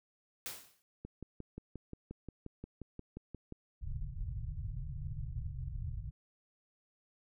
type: noise with exponential decay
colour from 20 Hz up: white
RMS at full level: -39 dBFS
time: 0.46-0.82 s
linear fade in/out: 0 ms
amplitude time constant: 78 ms
type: click train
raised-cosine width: 3 ms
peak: -31 dBFS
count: 15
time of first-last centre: 1.05-3.523 s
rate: 5.66 Hz
type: low-pass noise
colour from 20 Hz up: pink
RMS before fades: -40 dBFS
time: 3.81-6.11 s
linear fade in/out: 20 ms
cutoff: 150 Hz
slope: 96 dB/octave
effects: none